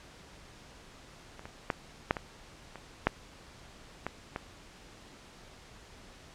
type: clicks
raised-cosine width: 0.5 ms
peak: -30 / -28 / -13 / -9 / -20 / -28 / -8 / -18 / -19 dBFS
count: 9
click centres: 1.394 / 1.455 / 1.702 / 2.109 / 2.168 / 2.757 / 3.07 / 4.066 / 4.361 s
effects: pink hiss -53 dBFS RMS until 6.34 s + low-pass 7000 Hz 12 dB/octave